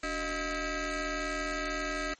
15% pulse ring-modulated tone, 331 Hz, E4, 7 cents sharp, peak -22 dBFS, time 0.03-2.14 s, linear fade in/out 5 ms, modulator 952 Hz, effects white hiss -60 dBFS RMS until 2.19 s + MP3 32 kbps

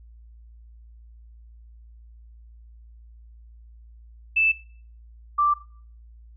sine tone pair in turn, 2637 / 1174.6 Hz, E7 / D6, 0 / 0 cents, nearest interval octave + major second, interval 1400 cents, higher first, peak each -17 / -17 dBFS, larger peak neither, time 4.36-4.52 / 5.38-5.54 s, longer neither, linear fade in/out 10 ms, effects noise-tail reverb RT60 0.5 s tail -20 dB re dry + added 57 Hz sine -45 dBFS peak until 6.36 s

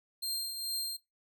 sawtooth tone with tremolo, 4186 Hz, C8, in tune, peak -29 dBFS, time 0.22-0.97 s, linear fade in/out 10 ms, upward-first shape triangle, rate 2.3 Hz, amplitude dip 55%, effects noise-tail reverb RT60 0.2 s tail -20 dB re dry

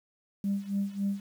sine tone with tremolo, 199.1 Hz, G3, 27 cents sharp, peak -24 dBFS, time 0.44-1.2 s, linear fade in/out 2 ms, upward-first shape sine, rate 3.6 Hz, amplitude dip 85%, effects tanh soft clip ceiling -22 dBFS + 9-bit

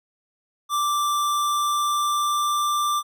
square tone with pitch glide, 1174.7 to 1181.5 Hz, D6 to D6, 0 to +10 cents, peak -21 dBFS, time 0.69-3.03 s, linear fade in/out 50 ms, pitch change +10 cents, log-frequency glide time 1.14-2.77 s, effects none

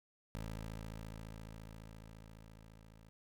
15% pulse tone with level ramp, 54.5 Hz, A1, 16 cents flat, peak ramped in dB -35 to -52 dBFS, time 0.35-3.09 s, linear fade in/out 0 ms, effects none

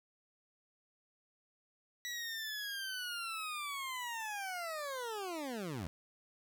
20% pulse linear sweep, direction down, 1954 to 73.42 Hz, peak -34 dBFS, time 2.05-5.87 s, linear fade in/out 0 ms, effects none

